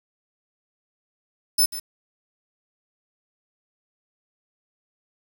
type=tone with echo; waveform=15% pulse; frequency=5270 Hz; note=E8; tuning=1 cent flat; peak=-10 dBFS; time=1.58-1.66 s; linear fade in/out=10 ms; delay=140 ms; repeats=1; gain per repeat=-14 dB; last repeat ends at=1.8 s; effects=7-bit